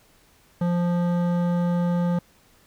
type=tone with hard clipping; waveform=sine; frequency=174.61 Hz; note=F3; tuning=in tune; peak=-22 dBFS; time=0.61-2.19 s; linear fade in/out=5 ms; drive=13 dB; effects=pink hiss -58 dBFS RMS until 2.66 s